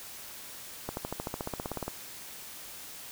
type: accelerating click train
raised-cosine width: 1 ms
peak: -19 dBFS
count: 16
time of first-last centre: 0.89-1.88 s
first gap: 81 ms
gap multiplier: 0.97
effects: white hiss -45 dBFS RMS until 3.11 s